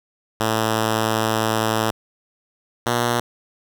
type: tone pair in turn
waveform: 5% pulse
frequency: 110.6 / 119.49 Hz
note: A2 / A#2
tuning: +9 / +43 cents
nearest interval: minor second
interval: 134 cents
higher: second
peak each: -7 dBFS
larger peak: neither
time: 0.4-1.91 / 2.86-3.2 s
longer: first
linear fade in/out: 5 ms
effects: none